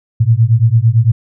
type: beating tone pair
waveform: sine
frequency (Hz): 110 / 118.9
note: A2 / A#2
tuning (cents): 0 / +35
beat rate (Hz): 8.9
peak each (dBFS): -10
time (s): 0.2-1.12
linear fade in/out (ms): 10
effects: none